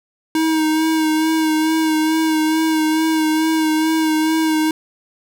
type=tone with vibrato; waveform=square; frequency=315.8 Hz; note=D#4; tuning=26 cents sharp; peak=-15 dBFS; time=0.35-4.71 s; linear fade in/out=2 ms; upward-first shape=sine; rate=2.3 Hz; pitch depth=25 cents each way; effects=none